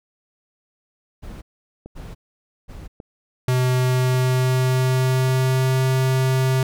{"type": "noise bursts", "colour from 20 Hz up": "brown", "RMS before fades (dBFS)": -35, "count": 3, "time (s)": [1.22, 2.88], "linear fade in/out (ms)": 20, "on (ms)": 200, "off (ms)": 530}
{"type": "click train", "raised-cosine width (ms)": 2, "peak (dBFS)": -23, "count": 4, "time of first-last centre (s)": [1.86, 5.285], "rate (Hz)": 0.876}
{"type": "tone with pitch glide", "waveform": "square", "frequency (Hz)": [127.2, 130.78], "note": ["C3", "C3"], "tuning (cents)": [-48, 0], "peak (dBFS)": -17, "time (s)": [3.48, 6.63], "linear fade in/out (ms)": 2, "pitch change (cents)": 48, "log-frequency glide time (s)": [3.72, 5.83]}
{"effects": []}